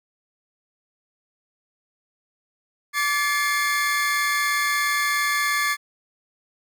40% pulse tone cluster, 1161 / 1723 / 2117 Hz, D6 / A6 / C7, -20 / -37 / +20 cents, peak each -24 dBFS, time 2.93-5.77 s, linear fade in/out 50 ms, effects none

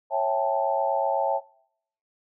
sine chord, A dominant seventh, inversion first, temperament just, 550 / 660 / 792 / 880 Hz, C#5 / E5 / G5 / A5, -14 / +2 / +18 / 0 cents, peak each -27 dBFS, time 0.1-1.41 s, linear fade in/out 50 ms, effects noise-tail reverb RT60 0.7 s tail -23 dB re dry

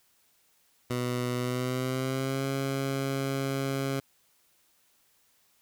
15% pulse tone with pitch glide, 123.5 to 136.24 Hz, B2 to C#3, 0 to -30 cents, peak -22 dBFS, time 0.9-4 s, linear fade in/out 5 ms, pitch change +170 cents, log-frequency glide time 1.37-2.46 s, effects white hiss -67 dBFS RMS until 5.61 s

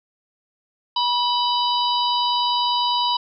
harmonic tone with a mistuned harmonic, 970 Hz, B5, 31 cents flat, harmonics 1 / 3 / 4 / 5, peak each -20 / -25 / -26 / -27 dBFS, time 0.96-3.17 s, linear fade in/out 5 ms, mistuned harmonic 3, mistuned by +58 cents, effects none

